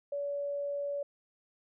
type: tone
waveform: sine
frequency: 570 Hz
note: C#5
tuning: 48 cents sharp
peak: -32 dBFS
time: 0.12-1.03 s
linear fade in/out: 5 ms
effects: none